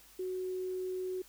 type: tone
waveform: sine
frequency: 370 Hz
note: F#4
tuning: in tune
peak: -34 dBFS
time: 0.19-1.22 s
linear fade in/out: 5 ms
effects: added 50 Hz sine -67 dBFS peak until 1.28 s + white hiss -59 dBFS RMS until 1.28 s